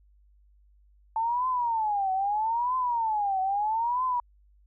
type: tone with vibrato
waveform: sine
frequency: 880 Hz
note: A5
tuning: in tune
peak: -24 dBFS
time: 1.16-4.2 s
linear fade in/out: 2 ms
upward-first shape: triangle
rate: 0.78 Hz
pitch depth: 280 cents each way
effects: added 50 Hz sine -57 dBFS peak until 4.66 s